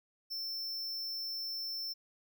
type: tone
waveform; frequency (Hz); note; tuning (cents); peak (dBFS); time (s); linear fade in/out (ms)
square; 5350; E8; +25; -37; 0.3-1.94; 20
effects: none